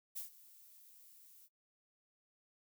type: noise with ADSR envelope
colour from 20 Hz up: violet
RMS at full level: -42 dBFS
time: 0.15-1.49 s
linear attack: 22 ms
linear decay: 120 ms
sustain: -19 dB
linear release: 48 ms
effects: noise-tail reverb RT60 0.1 s tail -21 dB re dry